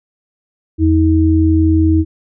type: tone pair together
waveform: sine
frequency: 84.31 / 318.3 Hz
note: E2 / D#4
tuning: +40 / +39 cents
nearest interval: octave + major seventh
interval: 2299 cents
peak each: -11 dBFS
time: 0.78-2.05 s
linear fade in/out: 50 ms
effects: none